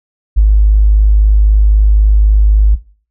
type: tone with tanh clipping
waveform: triangle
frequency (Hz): 51.91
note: G#1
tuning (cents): 0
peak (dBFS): -3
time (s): 0.36-2.76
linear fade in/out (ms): 20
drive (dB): 3
effects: noise-tail reverb RT60 0.4 s tail -18 dB re dry